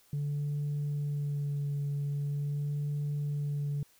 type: tone with vibrato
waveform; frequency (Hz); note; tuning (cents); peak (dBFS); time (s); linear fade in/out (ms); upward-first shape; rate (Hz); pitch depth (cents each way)
sine; 144.5; D3; -28; -28; 0.13-3.83; 2; sine; 0.43; 18
effects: tanh soft clip ceiling -28 dBFS + white hiss -64 dBFS RMS until 3.99 s